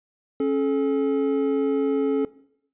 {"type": "tone pair together", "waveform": "triangle", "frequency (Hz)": [274.2, 430.9], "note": ["C#4", "A4"], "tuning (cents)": [-19, -36], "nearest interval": "minor sixth", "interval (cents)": 783, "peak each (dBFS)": -21, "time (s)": [0.4, 2.25], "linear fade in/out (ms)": 2, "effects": ["noise-tail reverb RT60 0.7 s tail -19 dB re dry", "resampled to 8000 Hz"]}